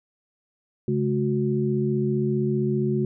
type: tone cluster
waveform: sine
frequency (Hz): 136.9 / 212.2 / 365.7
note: C#3 / G#3 / F#4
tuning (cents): -21 / +38 / -20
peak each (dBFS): -25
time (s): 0.88-3.05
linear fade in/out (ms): 2
effects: none